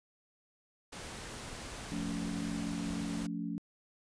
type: noise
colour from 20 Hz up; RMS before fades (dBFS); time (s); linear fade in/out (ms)
pink; -44; 0.92-3.27; 10
type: chord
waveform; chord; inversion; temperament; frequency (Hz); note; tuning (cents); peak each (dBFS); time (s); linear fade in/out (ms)
sine; F augmented; none; equal with one note detuned; 174.61 / 220 / 283.8; F3 / A3 / C#4; 0 / 0 / +41; -39; 1.92-3.58; 0
effects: resampled to 22050 Hz